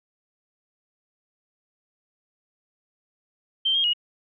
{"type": "tone with pitch steps", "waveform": "sine", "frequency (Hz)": [3136, 3234, 2889], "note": ["G7", "G#7", "F#7"], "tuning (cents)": [0, -47, -42], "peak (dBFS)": -19, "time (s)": [3.65, 3.935], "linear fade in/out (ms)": 10, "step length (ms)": 95, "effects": []}